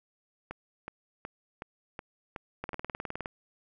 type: two click trains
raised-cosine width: 0.5 ms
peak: -20 / -23 dBFS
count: 13 / 7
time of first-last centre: 2.64-3.259 / 0.51-2.732 s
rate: 19.4 / 2.7 Hz
effects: none